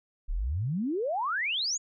sine exponential sweep, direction up, 31.99 to 7120 Hz, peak -27 dBFS, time 0.28-1.78 s, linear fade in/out 20 ms, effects none

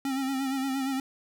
square tone with vibrato, 268.1 Hz, C4, 42 cents sharp, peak -28 dBFS, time 0.05-1 s, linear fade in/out 2 ms, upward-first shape sine, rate 8.6 Hz, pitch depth 48 cents each way, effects none

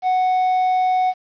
triangle tone, 740 Hz, F#5, in tune, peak -13 dBFS, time 0.02-1.14 s, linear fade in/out 50 ms, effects resampled to 11025 Hz + 8-bit

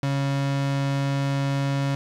35% pulse tone, 138.59 Hz, C#3, in tune, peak -20 dBFS, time 0.03-1.95 s, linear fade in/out 2 ms, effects low-pass 6000 Hz 12 dB/octave + 8-bit

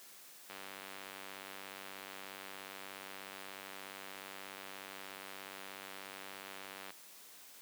click train, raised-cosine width 0.3 ms, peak -30 dBFS, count 621, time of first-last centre 0.5-6.905 s, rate 96.8 Hz, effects white hiss -56 dBFS RMS until 7.61 s + high-pass 200 Hz 12 dB/octave

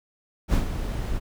brown noise with ADSR envelope, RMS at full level -19 dBFS, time 0.48-1.2 s, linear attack 56 ms, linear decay 110 ms, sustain -9 dB, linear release 29 ms, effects none

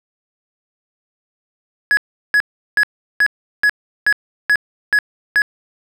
triangle tone bursts, 1681 Hz, G#6, 20 cents sharp, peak -8 dBFS, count 9, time 1.91-5.419 s, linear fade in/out 0 ms, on 61 ms, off 370 ms, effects none

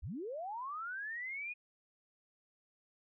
sine linear sweep, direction up, 43.45 to 2489 Hz, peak -39 dBFS, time 0.02-1.54 s, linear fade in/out 20 ms, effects none

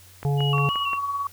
click train, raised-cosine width 0.5 ms, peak -20 dBFS, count 5, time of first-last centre 0.23-0.933 s, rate 5.69 Hz
harmonic tone, 141.7 Hz, C#3, 38 cents sharp, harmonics 1 / 3 / 5 / 6, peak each -20 / -30 / -34 / -36 dBFS, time 0.25-0.69 s, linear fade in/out 0 ms
sine tone with vibrato, 2822 Hz, F7, 17 cents sharp, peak -27 dBFS, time 0.37-0.99 s, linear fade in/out 50 ms, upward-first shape square, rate 3.1 Hz, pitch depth 51 cents each way
sine tone with tremolo, 1125 Hz, C#6, 25 cents sharp, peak -22 dBFS, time 0.53-1.27 s, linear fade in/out 2 ms, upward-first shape triangle, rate 18 Hz, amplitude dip 50%
effects added 92 Hz sine -51 dBFS peak until 1.32 s + white hiss -51 dBFS RMS until 1.32 s

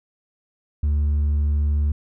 triangle tone with hard clipping, 73.42 Hz, D2, in tune, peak -16 dBFS, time 0.83-1.92 s, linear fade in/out 5 ms, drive 1 dB, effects none

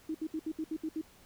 sine tone bursts, 315.8 Hz, D#4, 26 cents sharp, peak -32 dBFS, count 8, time 0.09-1.014 s, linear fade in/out 5 ms, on 56 ms, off 68 ms, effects pink hiss -60 dBFS RMS until 1.25 s

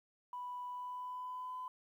sine tone with pitch glide, 987.8 to 1010.3 Hz, B5 to B5, 0 to +39 cents, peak -40 dBFS, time 0.33-1.68 s, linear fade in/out 2 ms, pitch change +39 cents, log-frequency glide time 0.67-1.57 s, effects tanh soft clip ceiling -36 dBFS + 12-bit

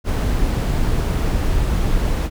brown noise, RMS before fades -18 dBFS, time 0.04-2.3 s, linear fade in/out 50 ms, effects none

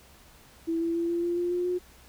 sine tone with pitch steps, 330 / 334 / 338.1 / 342.2 / 346.4 / 350.6 / 354.9 / 359.2 Hz, E4 / E4 / E4 / F4 / F4 / F4 / F4 / F4, +2 / +23 / +44 / -35 / -14 / +7 / +28 / +49 cents, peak -25 dBFS, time 0.67-1.79 s, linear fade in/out 20 ms, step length 140 ms, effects added 63 Hz sine -60 dBFS peak until 2.08 s + pink hiss -55 dBFS RMS until 2.08 s

